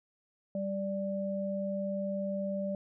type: tone pair together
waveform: sine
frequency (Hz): 196 / 587.3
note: G3 / D5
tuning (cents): 0 / 0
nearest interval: octave + perfect fifth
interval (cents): 1900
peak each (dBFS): -34 / -34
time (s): 0.55-2.75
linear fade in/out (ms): 2
effects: none